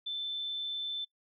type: tone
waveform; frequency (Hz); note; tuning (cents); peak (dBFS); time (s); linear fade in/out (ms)
sine; 3532; A7; +6; -33; 0.06-1.05; 10
effects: noise-tail reverb RT60 0.1 s tail -22 dB re dry